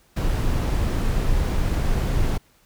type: noise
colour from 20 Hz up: brown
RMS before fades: -21 dBFS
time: 0.16-2.38 s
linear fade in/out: 10 ms
effects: pink hiss -59 dBFS RMS until 2.65 s